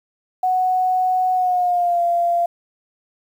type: tone with pitch glide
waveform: sine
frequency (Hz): 740 to 690.4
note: F#5 to F5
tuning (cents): 0 to -20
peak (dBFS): -15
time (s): 0.43-2.46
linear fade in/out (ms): 5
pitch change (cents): -120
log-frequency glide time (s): 1.34-2.01
effects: 8-bit